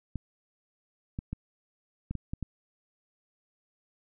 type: clicks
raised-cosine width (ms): 5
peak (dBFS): -21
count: 7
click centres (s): 0.157 / 1.189 / 1.33 / 2.11 / 2.153 / 2.335 / 2.427
effects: none